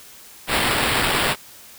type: noise with sample-and-hold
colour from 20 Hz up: white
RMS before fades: -20 dBFS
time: 0.47-1.36 s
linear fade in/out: 50 ms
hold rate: 6300 Hz
effects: white hiss -44 dBFS RMS until 1.78 s

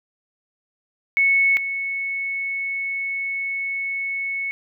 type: tone pair in turn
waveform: sine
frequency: 2206 / 2206 Hz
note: C#7 / C#7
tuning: -9 / -9 cents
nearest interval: unison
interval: 0 cents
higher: neither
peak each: -14 / -23 dBFS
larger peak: first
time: 1.17-1.57 / 1.57-4.51 s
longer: second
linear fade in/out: 0 ms
effects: none

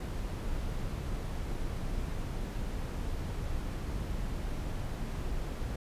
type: noise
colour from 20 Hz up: brown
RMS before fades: -35 dBFS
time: 0-5.76 s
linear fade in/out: 5 ms
effects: resampled to 32000 Hz

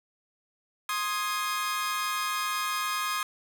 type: chord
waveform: sawtooth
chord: Ab major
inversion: first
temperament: equal with one note detuned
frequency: 1055 / 1244.5 / 1661.2 Hz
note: C6 / Eb6 / Ab6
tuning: +14 / 0 / 0 cents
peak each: -29 / -27 / -32 dBFS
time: 0.89-3.23 s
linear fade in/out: 2 ms
effects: 10-bit

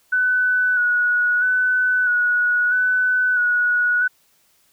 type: tone with vibrato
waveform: sine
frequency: 1480 Hz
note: F#6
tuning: in tune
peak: -15 dBFS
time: 0.12-4.08 s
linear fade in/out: 10 ms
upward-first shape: square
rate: 0.77 Hz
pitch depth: 23 cents each way
effects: white hiss -60 dBFS RMS until 4.72 s

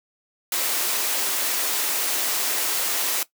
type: high-pass noise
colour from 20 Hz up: white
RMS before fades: -24 dBFS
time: 0.52-3.23 s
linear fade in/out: 2 ms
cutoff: 280 Hz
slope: 24 dB/octave
effects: noise-tail reverb RT60 0.1 s tail -17 dB re dry

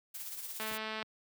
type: noise with tremolo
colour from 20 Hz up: blue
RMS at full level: -41 dBFS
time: 0.14-0.78 s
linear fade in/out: 10 ms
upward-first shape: sine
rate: 17 Hz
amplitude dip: 45%
type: click train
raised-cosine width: 0.3 ms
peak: -23 dBFS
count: 94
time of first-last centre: 0.6-1.027 s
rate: 218 Hz
type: noise with exponential decay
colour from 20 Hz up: brown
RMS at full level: -41 dBFS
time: 0.71-0.84 s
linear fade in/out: 0 ms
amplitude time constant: 27 ms
effects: high-pass 150 Hz 12 dB/octave

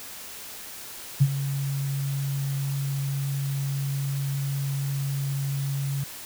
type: tone with ADSR envelope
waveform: sine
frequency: 138.59 Hz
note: C#3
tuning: in tune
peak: -12 dBFS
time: 1.2-6.04 s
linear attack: 18 ms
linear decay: 53 ms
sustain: -13 dB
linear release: 6 ms
effects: white hiss -40 dBFS RMS until 6.25 s

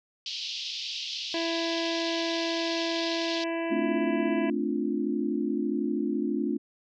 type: band-pass noise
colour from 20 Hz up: pink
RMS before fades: -35 dBFS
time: 0.26-3.44 s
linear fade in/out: 2 ms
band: 2800 to 5300 Hz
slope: 48 dB/octave
type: harmonic tone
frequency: 332.4 Hz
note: E4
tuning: 15 cents sharp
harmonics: 1 / 2 / 3 / 5 / 6 / 7 / 8 / 9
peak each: -30 / -33 / -39 / -41 / -43 / -43 / -43 / -49 dBFS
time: 1.34-4.5 s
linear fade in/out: 2 ms
type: chord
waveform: sine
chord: D minor seventh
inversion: second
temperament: equal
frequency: 220 / 261.6 / 293.7 / 349.2 Hz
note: A3 / C4 / D4 / F4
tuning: 0 / 0 / 0 / 0 cents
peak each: -31 / -32 / -30 / -32 dBFS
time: 3.7-6.58 s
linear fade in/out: 20 ms
effects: none

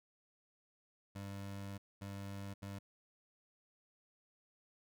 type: tone bursts at uneven times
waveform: 25% pulse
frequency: 99.1 Hz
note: G2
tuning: 19 cents sharp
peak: -40 dBFS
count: 3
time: 1.15-1.78 / 2.01-2.54 / 2.62-2.79 s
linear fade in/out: 10 ms
effects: none

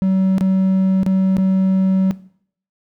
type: tone with dropouts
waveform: triangle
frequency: 189.8 Hz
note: F#3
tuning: 44 cents sharp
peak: -11 dBFS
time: 0.02-2.11 s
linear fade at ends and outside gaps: 0 ms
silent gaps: 0.382-0.409 / 1.032-1.064 / 1.368-1.382 s
effects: noise-tail reverb RT60 0.6 s tail -18 dB re dry

